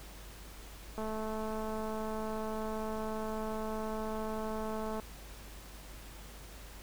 click train, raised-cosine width 1 ms, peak -26 dBFS, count 877, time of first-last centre 0.98-4.998 s, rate 218 Hz, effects added 50 Hz sine -49 dBFS peak until 6.82 s + pink hiss -52 dBFS RMS until 6.82 s

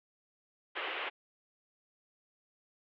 white band-pass noise, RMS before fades -38 dBFS, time 0.75-1.1 s, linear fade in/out 20 ms, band 340 to 3100 Hz, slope 48 dB/octave, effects none

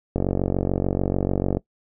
click train, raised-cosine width 2 ms, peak -8 dBFS, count 67, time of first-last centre 0.16-1.57 s, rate 46.8 Hz, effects noise-tail reverb RT60 0.1 s tail -20 dB re dry

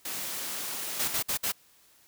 white high-pass noise, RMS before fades -35 dBFS, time 0.05-1.19 s, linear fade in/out 5 ms, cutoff 130 Hz, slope 24 dB/octave
white noise bursts, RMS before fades -29 dBFS, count 4, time 0.99-1.522 s, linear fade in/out 10 ms, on 91 ms, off 56 ms
effects white hiss -61 dBFS RMS until 2.07 s

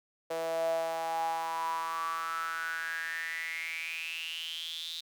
sawtooth tone with high-pass filter sweep, 164 Hz, E3, 9 cents flat, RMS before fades -35 dBFS, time 0.3-5.01 s, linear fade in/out 10 ms, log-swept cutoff 560 to 3800 Hz, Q 9.8, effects none

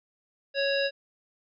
harmonic tone, 554.4 Hz, C#5, in tune, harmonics 1 / 3 / 5 / 7 / 9, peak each -26 / -31 / -33 / -34 / -36 dBFS, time 0.54-0.91 s, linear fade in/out 50 ms, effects none

